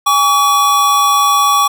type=tone pair together; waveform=square; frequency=820 / 1136.2 Hz; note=G#5 / C#6; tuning=-22 / +42 cents; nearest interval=tritone; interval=564 cents; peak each=-18 / -10 dBFS; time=0.06-1.68 s; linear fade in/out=10 ms; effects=none